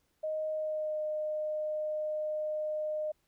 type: tone with pitch glide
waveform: sine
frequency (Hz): 622.3 to 612.7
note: D#5 to D#5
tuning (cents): 0 to -27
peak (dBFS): -31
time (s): 0.23-3.12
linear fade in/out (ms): 10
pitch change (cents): -27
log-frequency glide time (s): 0.5-1.02
effects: pink hiss -75 dBFS RMS until 3.27 s